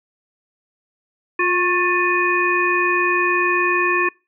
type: harmonic tone with a mistuned harmonic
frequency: 354.4 Hz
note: F4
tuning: 25 cents sharp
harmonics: 1 / 3 / 5 / 7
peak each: -21 / -21 / -21 / -21 dBFS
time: 1.39-4.09 s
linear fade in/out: 5 ms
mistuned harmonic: 3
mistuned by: +47 cents
effects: noise-tail reverb RT60 0.3 s tail -26 dB re dry